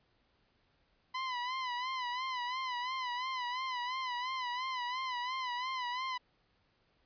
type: tone with vibrato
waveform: sawtooth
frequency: 1009 Hz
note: B5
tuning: 37 cents sharp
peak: -31 dBFS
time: 1.14-6.18 s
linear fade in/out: 10 ms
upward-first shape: sine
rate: 2.9 Hz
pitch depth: 75 cents each way
effects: pink hiss -73 dBFS RMS until 7.05 s + resampled to 11025 Hz